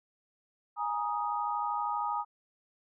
sine chord, Ab suspended second, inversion none, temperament equal with one note detuned, 830.6 / 943.2 / 1244.5 Hz, Ab5 / Bb5 / Eb6, 0 / +20 / 0 cents, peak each -34 dBFS, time 0.76-2.25 s, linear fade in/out 50 ms, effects none

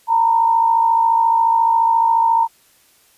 sine tone pair together, 913 / 967.3 Hz, A#5 / B5, -36 / -36 cents, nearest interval minor second, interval 100 cents, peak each -12 / -20 dBFS, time 0.07-2.48 s, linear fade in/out 50 ms, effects white hiss -54 dBFS RMS until 3.17 s + resampled to 32000 Hz

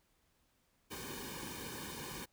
pink noise with comb filter, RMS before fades -45 dBFS, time 0.9-2.26 s, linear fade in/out 20 ms, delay 1.5 ms, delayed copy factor -1, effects pink hiss -75 dBFS RMS until 2.32 s

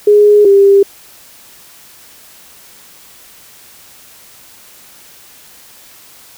sine tone pair in turn, 415.3 / 397 Hz, G#4 / G4, 0 / +22 cents, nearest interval minor second, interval 78 cents, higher first, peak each -3 / -3 dBFS, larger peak neither, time 0.07-0.45 / 0.45-0.83 s, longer neither, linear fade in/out 5 ms, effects white hiss -40 dBFS RMS until 6.37 s

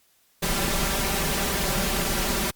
pink noise with comb filter, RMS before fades -25 dBFS, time 0.42-2.51 s, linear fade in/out 10 ms, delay 5.1 ms, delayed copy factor +0.75, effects white hiss -63 dBFS RMS until 2.55 s + Opus 48 kbps

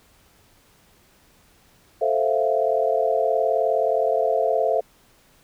sine chord, F major seventh, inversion first, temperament equal, 440 / 523.3 / 659.3 / 698.5 Hz, A4 / C5 / E5 / F5, 0 / 0 / 0 / 0 cents, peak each -24 / -24 / -22 / -25 dBFS, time 2.01-4.81 s, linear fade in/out 10 ms, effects pink hiss -57 dBFS RMS until 5.43 s

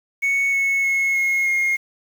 sine tone with pitch steps, 2217 / 2198 / 2179 / 2160 / 2141 Hz, C#7 / C#7 / C#7 / C#7 / C7, 0 / -15 / -30 / -45 / +39 cents, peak -14 dBFS, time 0.22-1.77 s, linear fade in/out 20 ms, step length 310 ms, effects tanh soft clip ceiling -16 dBFS + 7-bit

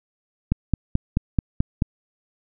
click train, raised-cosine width 5 ms, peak -6 dBFS, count 7, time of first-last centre 0.52-1.822 s, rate 4.61 Hz, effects none

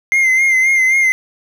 triangle tone with vibrato, 2093 Hz, C7, in tune, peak -8 dBFS, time 0.12-1.12 s, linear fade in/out 0 ms, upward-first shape sine, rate 3.8 Hz, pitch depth 43 cents each way, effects none

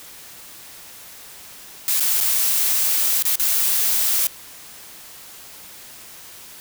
blue noise with dropouts, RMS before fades -19 dBFS, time 1.88-4.27 s, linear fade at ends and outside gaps 0 ms, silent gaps 1.998-2.005 / 2.203-2.209 / 3.224-3.253 / 3.356-3.397 s, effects white hiss -41 dBFS RMS until 6.6 s

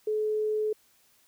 sine tone, 428.7 Hz, A4, 45 cents flat, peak -25 dBFS, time 0.07-0.73 s, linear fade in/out 5 ms, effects white hiss -64 dBFS RMS until 1.27 s

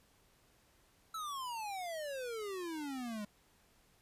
square exponential sweep, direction down, 1332 to 202.8 Hz, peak -40 dBFS, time 1.14-3.25 s, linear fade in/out 5 ms, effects pink hiss -69 dBFS RMS until 4.01 s + resampled to 32000 Hz

